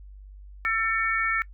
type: harmonic tone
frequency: 447.5 Hz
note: A4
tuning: 29 cents sharp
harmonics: 3 / 4 / 5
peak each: -27 / -27 / -27 dBFS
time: 0.65-1.42 s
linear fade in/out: 0 ms
effects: noise-tail reverb RT60 0.1 s tail -21 dB re dry + added 49 Hz sine -42 dBFS peak until 1.53 s